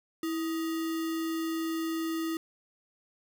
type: tone with sample-and-hold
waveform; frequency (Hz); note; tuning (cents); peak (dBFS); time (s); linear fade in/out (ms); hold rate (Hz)
sine; 326.2; E4; -18; -29; 0.23-2.37; 2; 1575
effects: none